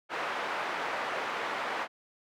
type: band-pass noise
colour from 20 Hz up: pink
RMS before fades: -34 dBFS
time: 0.09-1.88 s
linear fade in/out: 50 ms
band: 670 to 1900 Hz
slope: 12 dB/octave
effects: none